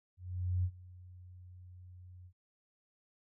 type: tone with ADSR envelope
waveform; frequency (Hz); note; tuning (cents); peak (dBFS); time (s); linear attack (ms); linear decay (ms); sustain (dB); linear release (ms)
sine; 90.4; F#2; -40; -28; 0.17-2.33; 470; 65; -22; 71
effects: none